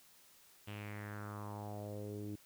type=tone with low-pass filter sweep; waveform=sawtooth; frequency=103.83 Hz; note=G#2; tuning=in tune; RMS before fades=-45 dBFS; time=0.67-2.36 s; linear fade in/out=10 ms; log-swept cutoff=3000 to 310 Hz; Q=3.9; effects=white hiss -64 dBFS RMS until 2.45 s